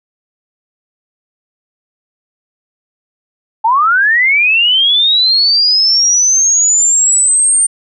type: linear sweep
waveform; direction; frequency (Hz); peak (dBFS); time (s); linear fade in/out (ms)
sine; up; 857 to 8870; -7; 3.64-7.67; 10
effects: none